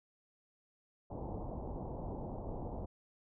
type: low-pass noise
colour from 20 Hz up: pink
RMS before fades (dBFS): -42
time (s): 1.1-2.86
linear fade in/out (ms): 10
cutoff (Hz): 910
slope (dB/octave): 48
effects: none